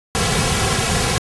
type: noise with comb filter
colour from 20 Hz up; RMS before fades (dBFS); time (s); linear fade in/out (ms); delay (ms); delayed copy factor
pink; -18; 0.15-1.18; 0; 3.3; -0.75
effects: resampled to 24000 Hz